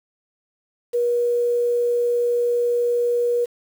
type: tone with quantisation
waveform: sine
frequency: 480.2 Hz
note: B4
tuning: 49 cents flat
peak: -17 dBFS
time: 0.93-3.46 s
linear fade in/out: 20 ms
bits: 7
effects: none